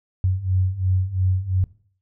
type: beating tone pair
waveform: sine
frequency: 91.4 / 94.3 Hz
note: F#2 / F#2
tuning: -21 / +33 cents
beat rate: 2.9 Hz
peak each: -23 / -20 dBFS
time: 0.24-1.64 s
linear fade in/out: 0 ms
effects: noise-tail reverb RT60 0.5 s tail -19 dB re dry